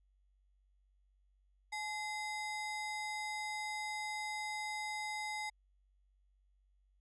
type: ring-modulated tone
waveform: square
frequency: 1457 Hz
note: F#6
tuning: 27 cents flat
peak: -36 dBFS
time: 1.72-5.5 s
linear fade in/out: 10 ms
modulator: 607 Hz
effects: added 48 Hz sine -69 dBFS peak until 7 s + resampled to 24000 Hz